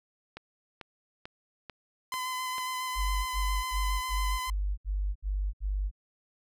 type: click train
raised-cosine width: 0.3 ms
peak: -25 dBFS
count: 6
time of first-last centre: 0.37-2.582 s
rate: 2.26 Hz
type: tone with vibrato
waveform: sawtooth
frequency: 1020 Hz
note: C6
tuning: 44 cents flat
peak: -28 dBFS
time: 2.12-4.5 s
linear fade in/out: 2 ms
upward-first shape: square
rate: 7.3 Hz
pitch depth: 11 cents each way
type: tone bursts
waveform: sine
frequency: 49.32 Hz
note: G1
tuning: 11 cents sharp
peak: -27 dBFS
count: 8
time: 2.95-5.913 s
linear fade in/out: 50 ms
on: 310 ms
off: 69 ms
effects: none